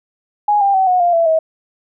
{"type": "tone with pitch steps", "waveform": "sine", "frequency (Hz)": [830.6, 795.4, 761.7, 729.4, 698.4, 668.8, 640.5], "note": ["G#5", "G5", "G5", "F#5", "F5", "E5", "E5"], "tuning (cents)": [0, 25, -50, -25, 0, 25, -50], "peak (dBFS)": -10, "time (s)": [0.48, 1.39], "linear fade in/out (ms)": 5, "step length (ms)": 130, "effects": []}